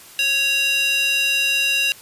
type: tone with high-pass filter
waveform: square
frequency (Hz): 554.4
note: C#5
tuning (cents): 0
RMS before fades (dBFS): -19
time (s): 0.19-1.92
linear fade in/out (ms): 0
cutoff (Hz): 2900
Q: 4.2
effects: white hiss -43 dBFS RMS until 2.01 s + resampled to 32000 Hz